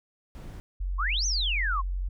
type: noise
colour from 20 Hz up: brown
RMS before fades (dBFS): -41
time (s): 0.35-0.6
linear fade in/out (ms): 0
type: tone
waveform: sine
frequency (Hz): 45.61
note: F#1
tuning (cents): -24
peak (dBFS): -27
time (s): 0.8-2.09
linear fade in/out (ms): 10
type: exponential two-way sweep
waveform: sine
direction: up then down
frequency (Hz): 1013 to 6340 to 1013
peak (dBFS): -26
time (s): 0.98-1.82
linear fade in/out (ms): 20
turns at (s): 1.26
effects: none